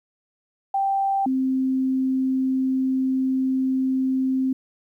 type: tone pair in turn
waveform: sine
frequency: 784 / 262.1 Hz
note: G5 / C4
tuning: 0 / +3 cents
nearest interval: octave + perfect fifth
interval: 1897 cents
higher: first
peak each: -19 dBFS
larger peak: neither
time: 0.74-1.26 / 1.26-4.53 s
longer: second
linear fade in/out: 5 ms
effects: 10-bit